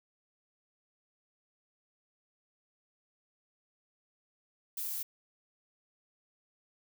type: noise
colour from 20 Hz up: violet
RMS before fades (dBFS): -37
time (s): 4.77-5.03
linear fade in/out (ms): 5
effects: none